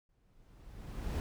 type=noise with exponential growth; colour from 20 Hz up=brown; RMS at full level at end=-33 dBFS; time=0.09-1.2 s; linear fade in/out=1 ms; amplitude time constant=240 ms; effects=none